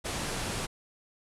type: low-pass noise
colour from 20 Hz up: pink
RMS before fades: -34 dBFS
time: 0.04-0.67 s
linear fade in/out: 20 ms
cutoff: 11000 Hz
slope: 48 dB/octave
effects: none